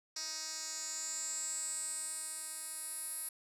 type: tone with band-pass filter sweep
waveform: 10% pulse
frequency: 314.9 Hz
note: D#4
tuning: 21 cents sharp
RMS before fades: -41 dBFS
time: 0.16-3.29 s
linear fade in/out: 5 ms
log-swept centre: 5900 to 11000 Hz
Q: 7.8
effects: none